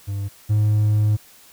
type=tone pair in turn; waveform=triangle; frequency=100 / 105.94 Hz; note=G2 / G#2; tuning=+35 / +35 cents; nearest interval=minor second; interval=100 cents; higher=second; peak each=-21 / -12 dBFS; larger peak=second; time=0.07-0.29 / 0.49-1.17 s; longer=second; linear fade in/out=20 ms; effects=tanh soft clip ceiling -8 dBFS + white hiss -49 dBFS RMS until 1.52 s